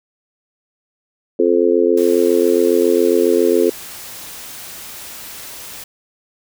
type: harmonic tone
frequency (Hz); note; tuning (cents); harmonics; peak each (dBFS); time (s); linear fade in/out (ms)
87.31; F2; 0; 3 / 4 / 5 / 6; -20 / -15 / -14 / -20; 1.39-3.7; 5
type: noise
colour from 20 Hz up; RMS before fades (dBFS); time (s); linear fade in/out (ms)
white; -33; 1.97-5.84; 5
effects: none